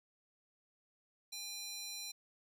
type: tone with high-pass filter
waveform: square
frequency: 810 Hz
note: G#5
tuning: 43 cents flat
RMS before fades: -45 dBFS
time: 1.32-2.12 s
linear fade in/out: 10 ms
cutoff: 4300 Hz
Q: 2
effects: none